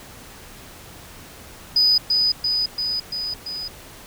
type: tone with echo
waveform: sine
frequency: 4978 Hz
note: D#8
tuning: in tune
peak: -12 dBFS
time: 1.76-1.98 s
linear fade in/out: 5 ms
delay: 340 ms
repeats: 5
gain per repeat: -3 dB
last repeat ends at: 3.68 s
effects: tanh soft clip ceiling -10 dBFS + pink hiss -42 dBFS RMS until 4.06 s